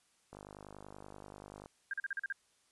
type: click train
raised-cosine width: 1 ms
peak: -35 dBFS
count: 68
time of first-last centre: 0.33-1.659 s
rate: 50.4 Hz
type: tone bursts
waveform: sine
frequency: 1600 Hz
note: G6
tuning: 35 cents sharp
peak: -34 dBFS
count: 7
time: 1.91-2.325 s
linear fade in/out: 2 ms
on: 25 ms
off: 40 ms
effects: white hiss -72 dBFS RMS until 2.71 s + resampled to 24000 Hz